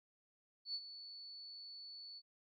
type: tone with ADSR envelope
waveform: sine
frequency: 4451 Hz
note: C#8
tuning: 6 cents sharp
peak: -37 dBFS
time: 0.65-2.22 s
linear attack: 93 ms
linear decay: 54 ms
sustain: -12 dB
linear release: 46 ms
effects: MP3 96 kbps